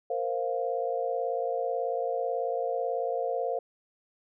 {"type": "chord", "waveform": "sine", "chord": "Bb suspended second", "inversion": "none", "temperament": "just", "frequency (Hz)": [466.2, 524.4, 699.2], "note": ["Bb4", "C5", "F5"], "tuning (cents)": [0, 4, 2], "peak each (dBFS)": [-32, -31, -32], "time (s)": [0.1, 3.59], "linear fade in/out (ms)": 5, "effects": []}